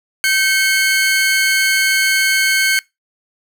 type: tone pair together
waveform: sawtooth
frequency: 1548 / 2189 Hz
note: G6 / C#7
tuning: -22 / -22 cents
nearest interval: tritone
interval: 600 cents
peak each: -12 dBFS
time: 0.24-2.79 s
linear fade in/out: 0 ms
effects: noise-tail reverb RT60 0.2 s tail -23 dB re dry